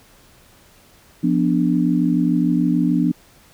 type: chord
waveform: sine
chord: B diminished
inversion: second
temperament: equal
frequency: 174.61 / 246.9 / 293.7 Hz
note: F3 / B3 / D4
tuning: 0 / 0 / 0 cents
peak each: -19 dBFS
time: 1.23-3.12 s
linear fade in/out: 10 ms
effects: pink hiss -51 dBFS RMS until 3.53 s